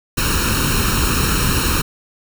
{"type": "noise with comb filter", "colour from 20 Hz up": "pink", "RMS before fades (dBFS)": -17, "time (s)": [0.17, 1.82], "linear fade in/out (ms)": 10, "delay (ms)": 0.73, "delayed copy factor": 0.8, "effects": []}